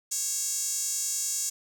sawtooth tone with high-pass filter, 550 Hz, C#5, 14 cents flat, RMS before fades -30 dBFS, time 0.11-1.5 s, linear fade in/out 10 ms, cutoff 6900 Hz, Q 4.7, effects none

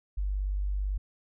sine tone, 49 Hz, G1, in tune, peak -27 dBFS, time 0.17-0.98 s, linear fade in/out 10 ms, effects none

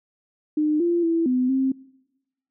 sine tone with pitch steps, 303.7 / 344.1 / 331.6 / 253.1 / 265.1 Hz, D#4 / F4 / E4 / B3 / C4, -42 / -26 / +10 / +43 / +23 cents, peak -18 dBFS, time 0.57-1.72 s, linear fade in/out 5 ms, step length 230 ms, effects noise-tail reverb RT60 1.0 s tail -24 dB re dry

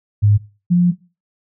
sine tone pair in turn, 103.6 / 176.41 Hz, G#2 / F3, -4 / +18 cents, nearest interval major sixth, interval 922 cents, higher second, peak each -9 dBFS, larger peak neither, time 0.22-0.38 / 0.7-0.92 s, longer second, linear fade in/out 20 ms, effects noise-tail reverb RT60 0.3 s tail -17 dB re dry

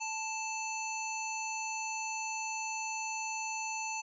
harmonic tone, 880 Hz, A5, in tune, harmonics 1 / 3 / 5 / 7 / 8, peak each -38 / -39 / -49 / -42 / -46 dBFS, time 0-4.02 s, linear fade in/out 20 ms, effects none

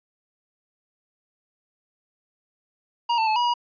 square tone with pitch steps, 946 / 890 / 867 / 966 / 960 Hz, A#5 / A5 / A5 / B5 / B5, +25 / +20 / -26 / -39 / -49 cents, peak -20 dBFS, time 3.09-3.54 s, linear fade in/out 10 ms, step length 90 ms, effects resampled to 11025 Hz

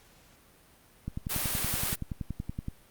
click train, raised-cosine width 5 ms, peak -21 dBFS, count 18, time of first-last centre 1.08-2.684 s, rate 10.6 Hz
white noise, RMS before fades -31 dBFS, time 1.29-1.96 s, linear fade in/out 20 ms
effects pink hiss -59 dBFS RMS until 2.9 s + Opus 48 kbps

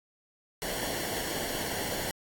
pink noise with comb filter, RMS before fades -34 dBFS, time 0.62-2.11 s, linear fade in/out 0 ms, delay 0.8 ms, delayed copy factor -0.65, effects AAC 64 kbps

